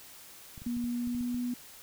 clicks, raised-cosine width 5 ms, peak -34 dBFS, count 9, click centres 0.578 / 0.619 / 0.669 / 0.768 / 0.841 / 1.074 / 1.149 / 1.209 / 1.345 s
sine tone with pitch glide, 239.6 to 244.9 Hz, A#3 to B3, +48 to -14 cents, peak -30 dBFS, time 0.66-1.54 s, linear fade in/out 5 ms, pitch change +38 cents, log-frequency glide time 0.82-1.4 s
effects white hiss -51 dBFS RMS until 1.82 s

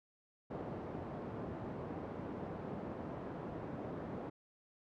pink band-pass noise, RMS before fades -44 dBFS, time 0.5-4.3 s, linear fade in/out 10 ms, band 130 to 740 Hz, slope 12 dB/octave, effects none

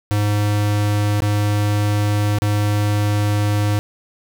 square tone with dropouts, 103.83 Hz, G#2, in tune, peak -16 dBFS, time 0.11-3.79 s, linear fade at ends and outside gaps 0 ms, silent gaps 1.204-1.221 / 2.386-2.42 s, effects none

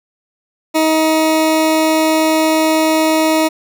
20% pulse tone, 316.3 Hz, D#4, 29 cents sharp, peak -6 dBFS, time 0.74-3.49 s, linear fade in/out 20 ms, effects none

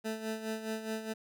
20% pulse tone with tremolo, 220 Hz, A3, in tune, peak -28 dBFS, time 0.04-1.14 s, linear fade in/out 20 ms, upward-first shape sine, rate 4.8 Hz, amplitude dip 65%, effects none

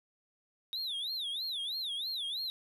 triangle tone with vibrato, 3708 Hz, A#7, 10 cents flat, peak -33 dBFS, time 0.73-2.5 s, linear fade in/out 0 ms, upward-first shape sine, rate 3.1 Hz, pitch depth 240 cents each way, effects none

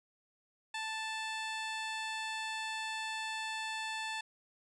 15% pulse tone with low-pass filter, 880 Hz, A5, in tune, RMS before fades -39 dBFS, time 0.74-4.21 s, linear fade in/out 5 ms, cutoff 6500 Hz, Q 1.3, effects none

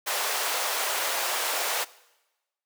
pink high-pass noise, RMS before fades -28 dBFS, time 0.06-1.85 s, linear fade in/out 20 ms, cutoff 540 Hz, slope 24 dB/octave, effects noise-tail reverb RT60 1.0 s tail -20 dB re dry

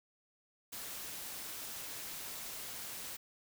white noise with amplitude modulation, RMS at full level -43 dBFS, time 0.72-3.17 s, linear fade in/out 10 ms, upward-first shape sine, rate 226 Hz, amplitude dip 30%, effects none

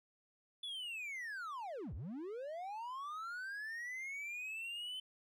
triangle linear two-way sweep, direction down then up, 3483 to 55 to 3070 Hz, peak -40 dBFS, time 0.63-5 s, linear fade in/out 5 ms, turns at 1.94 s, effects none

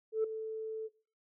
sine tone with ADSR envelope, 440 Hz, A4, in tune, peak -24 dBFS, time 0.12-0.89 s, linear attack 120 ms, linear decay 6 ms, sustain -12 dB, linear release 33 ms, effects noise-tail reverb RT60 0.4 s tail -19 dB re dry + tanh soft clip ceiling -24 dBFS

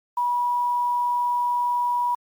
sine tone with quantisation, 971 Hz, B5, 30 cents flat, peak -20 dBFS, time 0.17-2.15 s, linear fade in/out 5 ms, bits 8, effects Opus 48 kbps

